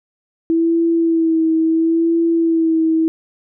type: tone with vibrato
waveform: sine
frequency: 327.8 Hz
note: E4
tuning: 10 cents flat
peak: -12 dBFS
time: 0.5-3.08 s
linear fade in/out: 0 ms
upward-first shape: sine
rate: 0.73 Hz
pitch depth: 32 cents each way
effects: none